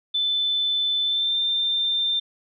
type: tone with pitch glide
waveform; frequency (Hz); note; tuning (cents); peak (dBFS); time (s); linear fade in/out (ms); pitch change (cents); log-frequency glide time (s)
sine; 3520 to 3586; A7 to A7; 0 to +32; -20; 0.14-2.2; 10; +32; 1.04-1.37
effects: none